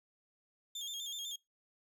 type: tone with vibrato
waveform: 30% pulse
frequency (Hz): 3410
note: G#7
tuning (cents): +45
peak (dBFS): -37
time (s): 0.75-1.36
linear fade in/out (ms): 5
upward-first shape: square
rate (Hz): 8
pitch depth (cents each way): 74
effects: noise-tail reverb RT60 0.2 s tail -24 dB re dry